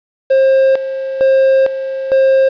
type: tone with tremolo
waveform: triangle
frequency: 533 Hz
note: C5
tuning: 32 cents sharp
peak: -5 dBFS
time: 0.3-2.49 s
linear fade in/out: 10 ms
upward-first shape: square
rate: 1.1 Hz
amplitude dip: 70%
effects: resampled to 11025 Hz + 7-bit